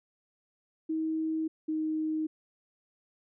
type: tone pair in turn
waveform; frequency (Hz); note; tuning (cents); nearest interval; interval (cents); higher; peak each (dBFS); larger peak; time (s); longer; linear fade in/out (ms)
sine; 317.9 / 312.8; D#4 / D#4; +37 / +9; unison; 28; first; -28; neither; 0.89-1.48 / 1.68-2.27; neither; 10
effects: none